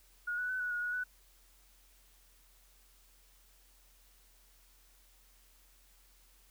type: tone with pitch steps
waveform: sine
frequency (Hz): 1441 / 1479 / 1511 / 1471 / 1445 / 1459 / 1488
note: F#6 / F#6 / F#6 / F#6 / F#6 / F#6 / F#6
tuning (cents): -46 / -1 / +36 / -11 / -41 / -25 / +9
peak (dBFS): -33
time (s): 0.27-1.04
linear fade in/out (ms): 10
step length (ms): 110
effects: added 43 Hz sine -64 dBFS peak until 6.5 s + white hiss -66 dBFS RMS until 6.5 s